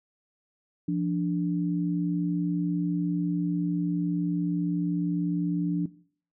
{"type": "tone pair together", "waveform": "sine", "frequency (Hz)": [172.76, 293], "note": ["F3", "D4"], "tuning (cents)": [-18, -4], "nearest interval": "major sixth", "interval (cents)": 914, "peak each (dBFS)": -27, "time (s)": [0.88, 5.86], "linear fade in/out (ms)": 5, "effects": ["noise-tail reverb RT60 0.5 s tail -18 dB re dry"]}